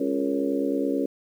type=harmonic tone with a mistuned harmonic; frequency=69.3 Hz; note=C#2; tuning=in tune; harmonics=3 / 4 / 5 / 6 / 7 / 8; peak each=-36 / -25 / -31 / -32 / -30 / -32 dBFS; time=0-1.06 s; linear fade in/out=5 ms; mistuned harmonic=7; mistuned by=-55 cents; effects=9-bit